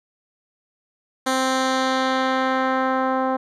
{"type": "tone with low-pass filter sweep", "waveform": "10% pulse", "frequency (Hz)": 261.6, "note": "C4", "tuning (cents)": 0, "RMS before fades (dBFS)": -21, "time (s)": [1.26, 3.37], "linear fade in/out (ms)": 10, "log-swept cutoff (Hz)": [9600, 940], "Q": 0.97, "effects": []}